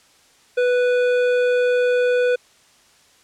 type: tone with hard clipping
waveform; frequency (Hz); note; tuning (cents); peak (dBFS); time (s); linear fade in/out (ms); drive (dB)
sine; 493.9; B4; 0; -17; 0.57-2.36; 10; 11
effects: white hiss -54 dBFS RMS until 3.23 s + low-pass 8000 Hz 12 dB/octave